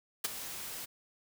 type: noise with ADSR envelope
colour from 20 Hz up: white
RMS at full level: -29 dBFS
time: 0.24-0.86 s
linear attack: 8 ms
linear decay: 20 ms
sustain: -13 dB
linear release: 17 ms
effects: none